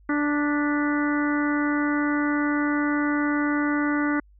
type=harmonic tone with a mistuned harmonic; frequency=293.7 Hz; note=D4; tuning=in tune; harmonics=1 / 2 / 3 / 4 / 5 / 6 / 7; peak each=-22 / -35 / -35 / -32 / -30 / -36 / -34 dBFS; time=0.09-4.2 s; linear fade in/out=5 ms; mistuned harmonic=7; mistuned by=-63 cents; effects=added 50 Hz sine -51 dBFS peak until 4.39 s